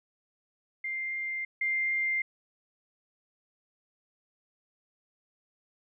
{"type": "tone pair in turn", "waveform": "sine", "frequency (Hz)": [2101, 2101], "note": ["C7", "C7"], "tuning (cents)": [7, 7], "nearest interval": "unison", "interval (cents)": 0, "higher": "neither", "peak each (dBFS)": [-31, -26], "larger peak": "second", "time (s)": [[0.84, 1.45], [1.61, 2.22]], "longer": "neither", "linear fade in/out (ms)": 5, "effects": []}